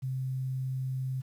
sine tone with quantisation, 130.81 Hz, C3, in tune, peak -30 dBFS, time 0.02-1.22 s, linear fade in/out 20 ms, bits 10, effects none

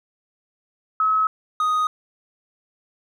sine / triangle tone pair in turn, 1285 / 1246.3 Hz, E6 / D#6, -45 / +2 cents, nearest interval minor second, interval 53 cents, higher first, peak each -16 dBFS, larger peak neither, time 1-1.27 / 1.6-1.87 s, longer neither, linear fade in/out 2 ms, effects none

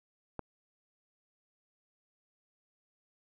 click, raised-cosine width 1 ms, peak -23 dBFS, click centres 0.393 s, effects none

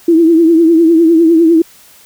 sine tone with vibrato, 329.6 Hz, E4, in tune, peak -4 dBFS, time 0.08-1.62 s, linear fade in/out 5 ms, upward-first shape triangle, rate 9.9 Hz, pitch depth 84 cents each way, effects white hiss -42 dBFS RMS until 2.05 s

